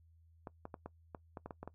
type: clicks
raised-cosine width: 1 ms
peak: -30 dBFS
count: 10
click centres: 0.472 / 0.654 / 0.742 / 0.86 / 1.148 / 1.372 / 1.46 / 1.508 / 1.63 / 1.676 s
effects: noise-tail reverb RT60 0.1 s tail -21 dB re dry + added 82 Hz sine -62 dBFS peak until 1.74 s